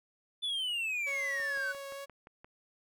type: exponential sweep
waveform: triangle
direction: down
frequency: 3520 to 1480 Hz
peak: -30 dBFS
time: 0.42-1.73 s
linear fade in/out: 20 ms
type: tone with vibrato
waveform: sawtooth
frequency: 554.4 Hz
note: C#5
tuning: in tune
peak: -37 dBFS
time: 1.06-2.06 s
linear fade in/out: 20 ms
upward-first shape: sine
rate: 3.3 Hz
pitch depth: 9 cents each way
type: click train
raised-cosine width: 0.5 ms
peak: -36 dBFS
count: 7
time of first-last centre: 1.4-2.445 s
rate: 5.74 Hz
effects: none